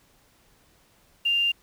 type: tone with quantisation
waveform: sine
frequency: 2794 Hz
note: F7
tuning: in tune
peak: -20 dBFS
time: 1.25-1.52 s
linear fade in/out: 10 ms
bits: 8
effects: pink hiss -61 dBFS RMS until 1.62 s